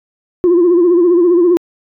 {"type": "tone with vibrato", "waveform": "sine", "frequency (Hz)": 349.2, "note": "F4", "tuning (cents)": 0, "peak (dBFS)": -5, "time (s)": [0.44, 1.57], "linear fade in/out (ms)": 0, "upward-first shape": "sine", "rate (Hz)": 15, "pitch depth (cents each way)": 75, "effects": ["tanh soft clip ceiling -4 dBFS"]}